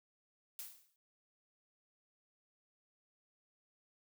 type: noise with exponential decay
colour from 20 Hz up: blue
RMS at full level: -43 dBFS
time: 0.59-0.96 s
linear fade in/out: 1 ms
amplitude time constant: 79 ms
effects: none